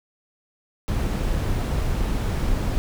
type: noise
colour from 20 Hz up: brown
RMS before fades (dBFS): -23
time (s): 0.88-2.78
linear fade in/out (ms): 0
effects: none